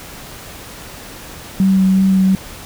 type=tone with vibrato; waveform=sine; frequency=190.6 Hz; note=G3; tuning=48 cents flat; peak=-9 dBFS; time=1.6-2.35 s; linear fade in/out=0 ms; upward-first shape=sine; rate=2.8 Hz; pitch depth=12 cents each way; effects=pink hiss -34 dBFS RMS until 2.65 s